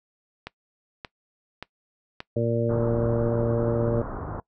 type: click train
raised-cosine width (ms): 0.3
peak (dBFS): -18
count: 4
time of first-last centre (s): 0.47-2.204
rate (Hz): 1.73
type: harmonic tone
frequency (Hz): 116.54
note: A#2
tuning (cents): 0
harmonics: 1 / 2 / 3 / 4 / 5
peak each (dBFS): -26 / -29 / -30 / -27 / -28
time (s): 2.36-4.02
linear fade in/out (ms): 5
type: low-pass noise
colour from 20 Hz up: pink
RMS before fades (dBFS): -33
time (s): 2.69-4.4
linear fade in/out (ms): 2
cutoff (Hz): 1400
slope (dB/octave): 48
effects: noise-tail reverb RT60 0.1 s tail -21 dB re dry